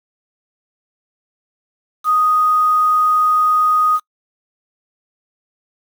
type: tone with quantisation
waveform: sine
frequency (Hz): 1244.5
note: D#6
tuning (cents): 0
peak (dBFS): -11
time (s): 2.04-4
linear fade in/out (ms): 50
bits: 6
effects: noise-tail reverb RT60 0.1 s tail -26 dB re dry